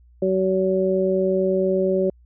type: harmonic tone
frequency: 188.8 Hz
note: F#3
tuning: 35 cents sharp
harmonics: 1 / 2 / 3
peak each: -24 / -20 / -22 dBFS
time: 0.22-2.1 s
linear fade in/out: 5 ms
effects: added 60 Hz sine -49 dBFS peak until 2.25 s